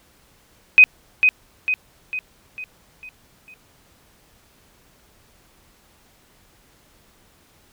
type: tone with echo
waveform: sine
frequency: 2507 Hz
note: D#7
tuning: 12 cents sharp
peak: -5 dBFS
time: 0.78-0.84 s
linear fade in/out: 0 ms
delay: 450 ms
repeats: 6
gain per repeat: -6 dB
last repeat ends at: 3.54 s
effects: pink hiss -56 dBFS RMS until 7.72 s